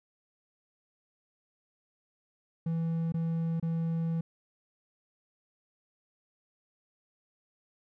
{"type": "tone with dropouts", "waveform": "triangle", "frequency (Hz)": 164.81, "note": "E3", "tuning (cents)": 0, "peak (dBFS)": -26, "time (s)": [2.66, 4.21], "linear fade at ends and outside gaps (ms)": 5, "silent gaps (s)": [[3.122, 3.141], [3.599, 3.626]], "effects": []}